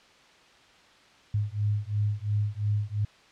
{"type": "beating tone pair", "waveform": "sine", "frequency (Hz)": [102.8, 105.7], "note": ["G#2", "G#2"], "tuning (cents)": [-17, 31], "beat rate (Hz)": 2.9, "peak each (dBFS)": -28, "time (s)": [1.34, 3.05], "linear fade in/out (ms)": 5, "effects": ["white hiss -56 dBFS RMS until 3.31 s", "low-pass 4000 Hz 12 dB/octave"]}